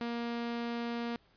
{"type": "tone", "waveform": "sawtooth", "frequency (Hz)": 235.6, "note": "A#3", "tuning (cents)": 19, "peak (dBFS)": -30, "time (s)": [0.01, 1.16], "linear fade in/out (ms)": 0, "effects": ["pink hiss -67 dBFS RMS until 1.36 s", "resampled to 11025 Hz"]}